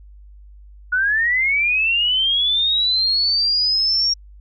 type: linear sweep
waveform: sine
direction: up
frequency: 1445 to 5600 Hz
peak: -15 dBFS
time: 0.92-4.14 s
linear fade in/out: 10 ms
effects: added 50 Hz sine -40 dBFS peak until 4.4 s